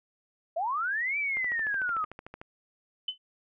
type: linear two-way sweep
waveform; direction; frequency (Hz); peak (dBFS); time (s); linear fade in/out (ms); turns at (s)
sine; up then down; 622.3 to 2349 to 1220; -27; 0.56-2.05; 10; 1.18
type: click train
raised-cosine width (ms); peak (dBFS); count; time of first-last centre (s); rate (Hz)
0.5; -27; 15; 1.37-2.415; 13.4
type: tone with exponential decay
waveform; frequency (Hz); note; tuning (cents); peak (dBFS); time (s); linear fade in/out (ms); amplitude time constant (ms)
sine; 3030; F#7; +40; -25; 3.08-3.18; 5; 20
effects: none